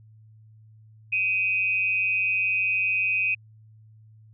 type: tone with amplitude modulation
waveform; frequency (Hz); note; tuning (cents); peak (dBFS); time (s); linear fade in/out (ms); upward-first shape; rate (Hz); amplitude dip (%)
sine; 2512; D#7; +16; -18; 1.12-3.35; 10; sine; 193; 70
effects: added 109 Hz sine -49 dBFS peak until 4.33 s